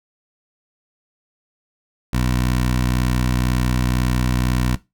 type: tone with notch filter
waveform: 15% pulse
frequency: 62 Hz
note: B1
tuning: 7 cents sharp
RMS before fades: -19 dBFS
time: 2.13-4.76 s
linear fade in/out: 5 ms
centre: 590 Hz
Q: 1.9
effects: noise-tail reverb RT60 0.2 s tail -17 dB re dry